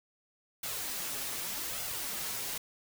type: noise with flanger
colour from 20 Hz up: white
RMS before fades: -37 dBFS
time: 0.63-2.58 s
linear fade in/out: 5 ms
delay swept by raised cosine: 1.4 to 7.4 ms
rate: 0.84 Hz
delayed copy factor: +0.55
effects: none